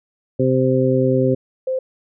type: harmonic tone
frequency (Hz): 130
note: C3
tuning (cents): -11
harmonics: 1 / 2 / 3 / 4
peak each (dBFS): -19 / -19 / -19 / -19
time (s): 0.39-1.35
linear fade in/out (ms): 10
type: tone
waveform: sine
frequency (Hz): 520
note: C5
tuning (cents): -11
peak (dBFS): -18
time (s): 1.67-1.79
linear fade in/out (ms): 5
effects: none